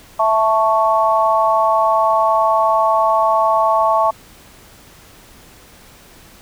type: chord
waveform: sine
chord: A major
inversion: second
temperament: equal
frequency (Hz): 659.3 / 880 / 1108.7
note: E5 / A5 / C#6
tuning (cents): 0 / 0 / 0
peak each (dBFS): -16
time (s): 0.19-4.11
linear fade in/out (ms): 10
effects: pink hiss -44 dBFS RMS until 6.41 s